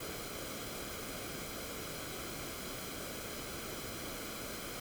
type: noise with comb filter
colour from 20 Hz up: pink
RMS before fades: -43 dBFS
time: 0-4.8 s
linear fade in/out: 5 ms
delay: 1.1 ms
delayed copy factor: -0.55
effects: none